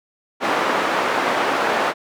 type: band-pass noise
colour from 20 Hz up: white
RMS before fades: -20 dBFS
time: 0.4-1.94 s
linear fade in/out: 50 ms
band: 320 to 1300 Hz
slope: 12 dB/octave
effects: none